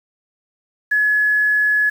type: tone with quantisation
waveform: sine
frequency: 1698 Hz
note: G#6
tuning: 38 cents sharp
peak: -13 dBFS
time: 0.91-1.9 s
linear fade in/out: 10 ms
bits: 7
effects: none